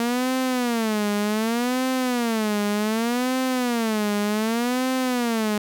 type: tone with vibrato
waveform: sawtooth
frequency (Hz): 231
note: A#3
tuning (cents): -16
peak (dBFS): -17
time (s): 0-5.58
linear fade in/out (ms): 2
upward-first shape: sine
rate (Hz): 0.66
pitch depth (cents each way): 200
effects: none